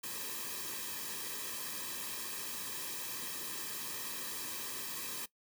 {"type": "noise with comb filter", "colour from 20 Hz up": "white", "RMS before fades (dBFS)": -41, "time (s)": [0.03, 5.26], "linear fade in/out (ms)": 10, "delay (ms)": 1.4, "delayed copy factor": -0.8, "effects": ["noise-tail reverb RT60 0.1 s tail -19 dB re dry"]}